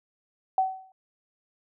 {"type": "tone with exponential decay", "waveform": "sine", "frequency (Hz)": 758, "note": "F#5", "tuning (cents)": 42, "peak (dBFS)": -17, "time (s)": [0.58, 0.92], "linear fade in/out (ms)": 2, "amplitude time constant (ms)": 73, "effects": []}